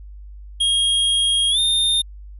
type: tone with pitch glide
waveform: square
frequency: 3260 to 3638 Hz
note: G#7 to A#7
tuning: -33 to -43 cents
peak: -16 dBFS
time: 0.6-2.02 s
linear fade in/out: 10 ms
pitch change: +190 cents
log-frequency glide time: 1.5-1.59 s
effects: added 50 Hz sine -35 dBFS peak until 2.39 s + resampled to 32000 Hz